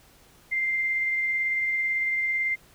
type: tone with tremolo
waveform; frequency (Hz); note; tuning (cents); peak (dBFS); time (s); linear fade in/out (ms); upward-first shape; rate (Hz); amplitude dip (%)
sine; 2093; C7; 0; -22; 0.51-2.56; 20; triangle; 18; 25
effects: pink hiss -56 dBFS RMS until 2.74 s